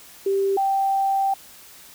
sine tone pair in turn, 392 / 781.5 Hz, G4 / G5, 0 / -6 cents, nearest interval octave, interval 1194 cents, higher second, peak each -18 dBFS, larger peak neither, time 0.26-0.57 / 0.57-1.34 s, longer second, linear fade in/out 5 ms, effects white hiss -46 dBFS RMS until 1.94 s

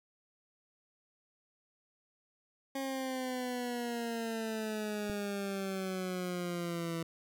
20% pulse exponential sweep, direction down, 271.6 to 164.81 Hz, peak -30 dBFS, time 2.75-7.03 s, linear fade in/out 5 ms
click, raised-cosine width 3 ms, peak -27 dBFS, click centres 5.098 s
effects none

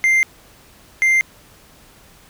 triangle tone pair in turn, 2093 / 2093 Hz, C7 / C7, 0 / 0 cents, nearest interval unison, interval 0 cents, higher neither, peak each -10 dBFS, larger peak neither, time 0.04-0.23 / 1.02-1.21 s, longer neither, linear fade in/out 0 ms, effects pink hiss -48 dBFS RMS until 2.29 s

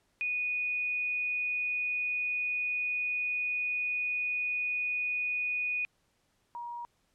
sine tone pair in turn, 2475 / 951.5 Hz, D#7 / A#5, -10 / +35 cents, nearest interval octave + perfect fourth, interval 1655 cents, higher first, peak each -29 / -37 dBFS, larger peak first, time 0.21-5.85 / 6.55-6.85 s, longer first, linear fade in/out 0 ms, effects pink hiss -73 dBFS RMS until 7.14 s + low-pass 11000 Hz 12 dB/octave

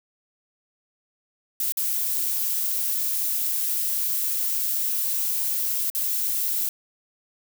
violet noise with dropouts, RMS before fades -25 dBFS, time 1.6-6.69 s, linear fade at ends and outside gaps 2 ms, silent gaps 1.722-1.771 / 5.901-5.949 s, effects none

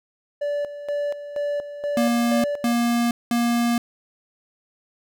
triangle tone with tremolo, 580 Hz, D5, 22 cents flat, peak -20 dBFS, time 0.41-2.73 s, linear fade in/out 10 ms, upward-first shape square, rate 2.1 Hz, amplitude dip 70%
square tone bursts, 236.8 Hz, A#3, 27 cents sharp, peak -19 dBFS, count 3, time 1.97-3.78 s, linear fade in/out 2 ms, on 470 ms, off 200 ms
effects none

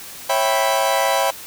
40% pulse chord, C# half-diminished seventh, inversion none, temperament equal with one note detuned, 547.4 / 659.3 / 784 / 987.8 Hz, C#5 / E5 / G5 / B5, -22 / 0 / 0 / 0 cents, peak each -21 dBFS, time 0.29-1.31 s, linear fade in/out 10 ms, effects white hiss -36 dBFS RMS until 1.46 s

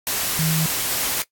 sine tone in noise, 159.9 Hz, D#3, 48 cents sharp, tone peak -19 dBFS, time 0.39-0.66 s, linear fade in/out 0 ms, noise white, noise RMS -23 dBFS, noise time 0.07-1.22 s, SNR +1 dB, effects noise-tail reverb RT60 0.1 s tail -18 dB re dry + AAC 64 kbps

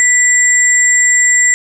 sine tone pair together, 1968 / 7430 Hz, B6 / A#8, -7 / -7 cents, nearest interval octave + major seventh, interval 2300 cents, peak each -10 dBFS, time 0-1.54 s, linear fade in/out 0 ms, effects none

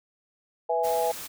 sine chord, E major, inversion second, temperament equal, 493.9 / 659.3 / 830.6 Hz, B4 / E5 / G#5, 0 / 0 / 0 cents, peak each -27 dBFS, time 0.69-1.12 s, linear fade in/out 10 ms
white noise, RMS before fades -38 dBFS, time 0.83-1.28 s, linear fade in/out 20 ms
effects none

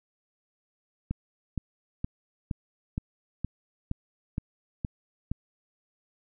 click train, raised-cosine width 5 ms, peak -17 dBFS, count 10, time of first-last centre 1.11-5.316 s, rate 2.14 Hz, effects none

